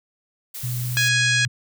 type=noise; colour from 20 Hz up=blue; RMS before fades=-33 dBFS; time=0.54-1.09 s; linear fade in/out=10 ms
type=tone with vibrato; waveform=sine; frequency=123.47 Hz; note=B2; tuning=in tune; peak=-24 dBFS; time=0.63-1.48 s; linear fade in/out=10 ms; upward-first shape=triangle; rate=19 Hz; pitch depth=15 cents each way
type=harmonic tone; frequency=830.6 Hz; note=G#5; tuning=in tune; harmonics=2 / 3 / 4 / 5 / 6 / 7 / 8 / 9 / 10; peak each=-20 / -24 / -26 / -28 / -30 / -31 / -32 / -33 / -34 dBFS; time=0.97-1.45 s; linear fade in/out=0 ms
effects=none